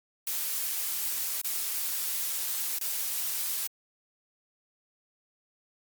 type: noise with dropouts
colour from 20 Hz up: blue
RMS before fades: -31 dBFS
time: 0.27-3.67 s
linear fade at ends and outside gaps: 1 ms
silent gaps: 1.415-1.445 / 2.786-2.812 s
effects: Opus 48 kbps